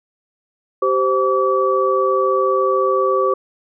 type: tone cluster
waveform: sine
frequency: 387 / 521 / 1147 Hz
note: G4 / C5 / D6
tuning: -22 / -7 / -41 cents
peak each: -18 dBFS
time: 0.82-3.34 s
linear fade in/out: 5 ms
effects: none